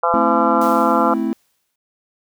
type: harmonic tone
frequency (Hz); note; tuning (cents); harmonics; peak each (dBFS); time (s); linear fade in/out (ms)
170; F3; -46; 3 / 4 / 5 / 6 / 7 / 8; -21 / -21 / -21 / -21 / -21 / -21; 0.03-1.14; 5
type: chord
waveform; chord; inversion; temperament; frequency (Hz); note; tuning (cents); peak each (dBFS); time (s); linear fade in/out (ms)
triangle; A minor; none; equal; 220 / 261.6 / 329.6; A3 / C4 / E4; 0 / 0 / 0; -20; 0.14-1.33; 0
type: noise with exponential decay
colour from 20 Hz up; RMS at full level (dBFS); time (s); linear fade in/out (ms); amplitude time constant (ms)
white; -34; 0.61-1.76; 5; 250
effects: none